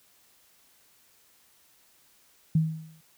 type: tone with exponential decay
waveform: sine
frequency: 159.1 Hz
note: D#3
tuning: 39 cents sharp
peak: -17 dBFS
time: 2.55-3.01 s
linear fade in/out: 5 ms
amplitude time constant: 99 ms
effects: white hiss -62 dBFS RMS until 3.17 s